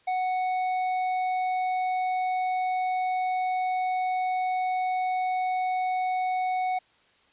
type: tone with hard clipping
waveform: sine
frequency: 740 Hz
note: F#5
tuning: in tune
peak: -26 dBFS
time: 0.07-6.79 s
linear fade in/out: 10 ms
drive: 6 dB
effects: white hiss -62 dBFS RMS until 7.32 s + resampled to 8000 Hz